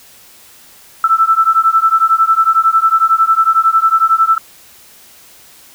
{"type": "beating tone pair", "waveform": "sine", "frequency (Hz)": [1319, 1330], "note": ["E6", "E6"], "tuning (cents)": [1, 15], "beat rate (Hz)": 11, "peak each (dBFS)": -11, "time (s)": [1.04, 4.38], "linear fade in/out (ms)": 2, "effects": ["white hiss -42 dBFS RMS until 5.74 s"]}